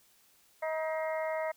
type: harmonic tone with a mistuned harmonic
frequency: 316.6 Hz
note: D#4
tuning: 30 cents sharp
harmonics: 2 / 3 / 4 / 5 / 6 / 7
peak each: -32 / -39 / -44 / -50 / -43 / -44 dBFS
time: 0.62-1.52 s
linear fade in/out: 10 ms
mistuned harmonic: 7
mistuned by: -77 cents
effects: white hiss -65 dBFS RMS until 1.56 s